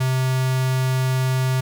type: tone with notch filter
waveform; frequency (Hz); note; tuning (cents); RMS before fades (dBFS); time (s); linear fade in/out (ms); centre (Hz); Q
square; 129.9; C3; -12; -20; 0-1.61; 10; 460; 1.6
effects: none